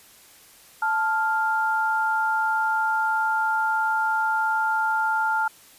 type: tone pair together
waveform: sine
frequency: 878.5 / 1396.9 Hz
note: A5 / F6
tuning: -3 / 0 cents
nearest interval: minor sixth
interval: 803 cents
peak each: -23 dBFS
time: 0.82-5.48 s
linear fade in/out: 5 ms
effects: white hiss -51 dBFS RMS until 5.78 s + resampled to 32000 Hz